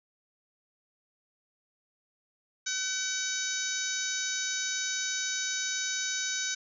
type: harmonic tone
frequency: 759 Hz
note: F#5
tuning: 44 cents sharp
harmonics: 2 / 3 / 4 / 5 / 6 / 7 / 8 / 9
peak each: -36 / -41 / -45 / -37 / -42 / -40 / -34 / -39 dBFS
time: 2.66-6.55 s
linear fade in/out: 10 ms
effects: none